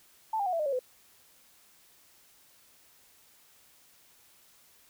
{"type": "tone with pitch steps", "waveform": "sine", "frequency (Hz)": [880, 802.3, 731.5, 666.9, 608, 554.4, 505.4], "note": ["A5", "G5", "F#5", "E5", "D#5", "C#5", "B4"], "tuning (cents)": [0, 40, -20, 20, -40, 0, 40], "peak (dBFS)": -27, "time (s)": [0.33, 0.792], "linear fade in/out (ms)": 5, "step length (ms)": 66, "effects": ["white hiss -61 dBFS RMS until 4.89 s"]}